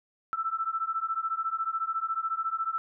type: beating tone pair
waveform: sine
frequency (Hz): 1318.5 / 1332.5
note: E6 / E6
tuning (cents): 0 / +18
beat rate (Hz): 14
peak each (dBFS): -31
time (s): 0.33-2.78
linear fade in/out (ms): 0
effects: none